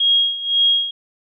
sine tone with tremolo, 3274 Hz, G#7, 25 cents flat, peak -11 dBFS, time 0-0.91 s, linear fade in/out 5 ms, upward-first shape sine, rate 1.9 Hz, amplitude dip 80%, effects none

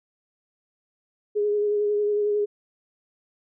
sine tone with vibrato, 415.3 Hz, G#4, in tune, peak -20 dBFS, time 1.35-2.46 s, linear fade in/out 20 ms, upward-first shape sine, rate 11 Hz, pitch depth 20 cents each way, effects none

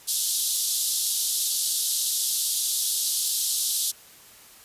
white band-pass noise, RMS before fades -26 dBFS, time 0.07-3.92 s, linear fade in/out 20 ms, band 3400 to 13000 Hz, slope 48 dB/octave, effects white hiss -50 dBFS RMS until 4.64 s + resampled to 32000 Hz

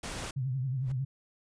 pink noise, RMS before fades -38 dBFS, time 0.03-0.31 s, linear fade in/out 5 ms
sine tone with vibrato, 130.6 Hz, C3, 3 cents flat, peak -29 dBFS, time 0.36-1.05 s, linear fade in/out 10 ms, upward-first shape triangle, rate 11 Hz, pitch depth 120 cents each way
brown noise with exponential growth, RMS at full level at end -37 dBFS, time 0.77-0.92 s, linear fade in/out 5 ms, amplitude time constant 31 ms
effects resampled to 22050 Hz

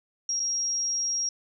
sine tone with dropouts, 5620 Hz, F8, 10 cents sharp, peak -25 dBFS, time 0.29-1.29 s, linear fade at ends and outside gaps 2 ms, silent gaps 0.396-0.4 s, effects none

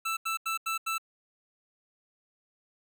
25% pulse tone bursts, 1325 Hz, E6, 9 cents sharp, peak -25 dBFS, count 5, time 0.05-0.982 s, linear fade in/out 10 ms, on 120 ms, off 83 ms, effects none

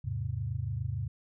sine chord, E augmented, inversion none, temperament equal with one note detuned, 80.52 / 103.83 / 130.81 Hz, E2 / G#2 / B#2, -40 / 0 / 0 cents, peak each -38 / -34 / -35 dBFS, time 0.04-1.08 s, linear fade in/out 10 ms, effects none

